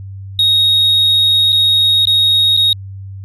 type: tone with dropouts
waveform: sine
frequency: 3754 Hz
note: A#7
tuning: 11 cents sharp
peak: -6 dBFS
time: 0.39-2.73 s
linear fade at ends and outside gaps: 2 ms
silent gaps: 1.522-1.527 / 2.054-2.071 / 2.567-2.573 s
effects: tanh soft clip ceiling -7 dBFS + added 97 Hz sine -26 dBFS peak until 3.24 s